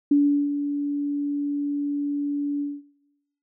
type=tone with ADSR envelope; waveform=sine; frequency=287.5 Hz; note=D4; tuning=37 cents flat; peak=-13 dBFS; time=0.11-2.82 s; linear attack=6 ms; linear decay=370 ms; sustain=-10 dB; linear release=210 ms; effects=noise-tail reverb RT60 0.9 s tail -17 dB re dry